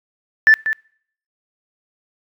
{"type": "tone with echo", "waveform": "sine", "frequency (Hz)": 1760, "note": "A6", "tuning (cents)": 0, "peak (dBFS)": -5, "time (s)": [0.47, 0.54], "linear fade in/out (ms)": 0, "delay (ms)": 190, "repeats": 1, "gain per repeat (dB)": -11, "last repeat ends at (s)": 0.73, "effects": ["noise-tail reverb RT60 0.6 s tail -26 dB re dry", "tanh soft clip ceiling -2 dBFS"]}